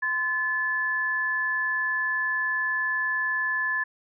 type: tone pair together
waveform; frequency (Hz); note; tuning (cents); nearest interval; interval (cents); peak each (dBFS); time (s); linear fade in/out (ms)
sine; 1028.7 / 1730; C6 / A6; -30 / -30; major sixth; 900; -32 / -24; 0.02-3.84; 10
effects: none